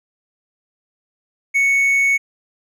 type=tone; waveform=triangle; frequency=2217 Hz; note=C#7; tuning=in tune; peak=-11 dBFS; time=1.54-2.18 s; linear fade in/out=20 ms; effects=none